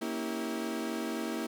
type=chord; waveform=35% pulse; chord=A# diminished seventh; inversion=none; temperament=equal with one note detuned; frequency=233.1 / 277.2 / 324.5 / 392 Hz; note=A#3 / C#4 / E4 / G4; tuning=0 / 0 / -27 / 0 cents; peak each=-35 / -40 / -35 / -40 dBFS; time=0.01-1.47 s; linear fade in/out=10 ms; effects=none